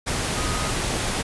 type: tone in noise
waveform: sine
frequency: 1250 Hz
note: D#6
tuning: 8 cents sharp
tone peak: -32 dBFS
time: 0.36-0.72 s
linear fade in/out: 20 ms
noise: pink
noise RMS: -25 dBFS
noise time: 0.06-1.23 s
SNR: -10 dB
effects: resampled to 24000 Hz